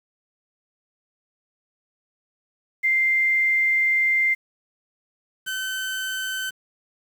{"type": "tone pair in turn", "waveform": ["sine", "30% pulse"], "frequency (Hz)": [2093, 1531], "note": ["C7", "G6"], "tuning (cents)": [0, -41], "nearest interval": "perfect fourth", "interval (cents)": 541, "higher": "first", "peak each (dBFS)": [-17, -23], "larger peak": "first", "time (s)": [[2.83, 4.35], [5.46, 6.51]], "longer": "first", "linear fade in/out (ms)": 20, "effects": ["8-bit"]}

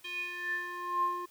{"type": "tone with band-pass filter sweep", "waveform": "square", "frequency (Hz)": 353.8, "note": "F4", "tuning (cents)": 23, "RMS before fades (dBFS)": -35, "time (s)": [0.04, 1.26], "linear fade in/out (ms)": 10, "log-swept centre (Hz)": [2900, 830], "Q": 9.2, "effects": ["white hiss -61 dBFS RMS until 1.3 s"]}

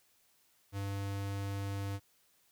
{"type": "tone", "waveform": "square", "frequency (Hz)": 99.3, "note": "G2", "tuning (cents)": 23, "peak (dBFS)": -36, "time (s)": [0.72, 2], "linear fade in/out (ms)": 50, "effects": ["white hiss -70 dBFS RMS until 2.51 s"]}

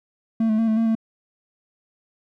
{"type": "tone with pitch steps", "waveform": "triangle", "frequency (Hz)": [224.7, 216.9, 226.2, 219, 227, 223.4], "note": ["A3", "A3", "A3", "A3", "A#3", "A3"], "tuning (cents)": [37, -25, 48, -8, -46, 27], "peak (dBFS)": -15, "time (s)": [0.4, 0.952], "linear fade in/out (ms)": 5, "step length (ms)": 92, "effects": []}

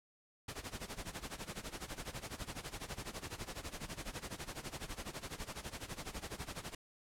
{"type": "noise with tremolo", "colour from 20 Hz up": "pink", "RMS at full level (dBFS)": -42, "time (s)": [0.48, 6.75], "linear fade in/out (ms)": 5, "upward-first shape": "sine", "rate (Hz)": 12, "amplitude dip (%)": 85, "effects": ["low-pass 11000 Hz 12 dB/octave"]}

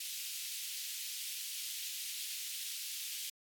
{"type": "high-pass noise", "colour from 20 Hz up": "pink", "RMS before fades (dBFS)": -42, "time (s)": [0, 3.3], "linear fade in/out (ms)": 5, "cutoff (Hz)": 2800, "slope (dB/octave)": 24, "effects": ["AAC 64 kbps"]}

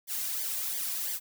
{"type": "noise with flanger", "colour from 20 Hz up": "blue", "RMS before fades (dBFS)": -33, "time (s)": [0.07, 1.2], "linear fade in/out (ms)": 50, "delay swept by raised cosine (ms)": [0.73, 2.33], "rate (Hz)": 2.9, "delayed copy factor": -0.95, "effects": []}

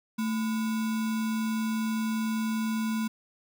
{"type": "tone with sample-and-hold", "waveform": "sine", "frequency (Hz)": 221.2, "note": "A3", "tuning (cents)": 9, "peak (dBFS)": -26, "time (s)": [0.18, 3.08], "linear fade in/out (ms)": 10, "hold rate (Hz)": 1225, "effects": []}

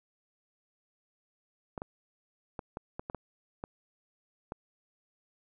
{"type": "clicks", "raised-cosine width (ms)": 1, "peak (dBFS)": -23, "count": 9, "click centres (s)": [1.778, 1.819, 2.592, 2.771, 2.995, 3.099, 3.147, 3.639, 4.521], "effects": []}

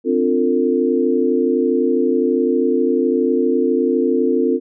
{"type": "chord", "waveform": "sine", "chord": "D minor seventh", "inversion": "third", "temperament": "equal with one note detuned", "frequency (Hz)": [261.6, 293.7, 349.2, 450.5], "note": ["C4", "D4", "F4", "A4"], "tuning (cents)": [0, 0, 0, 41], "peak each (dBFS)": [-18, -23, -19, -18], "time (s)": [0.04, 4.6], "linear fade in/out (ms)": 50, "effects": []}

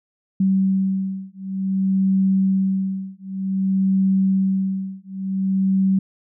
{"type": "beating tone pair", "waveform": "sine", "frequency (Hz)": [191.4, 191.94], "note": ["G3", "G3"], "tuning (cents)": [-41, -36], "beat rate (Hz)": 0.54, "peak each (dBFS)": -20, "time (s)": [0.4, 5.99], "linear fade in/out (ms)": 5, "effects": []}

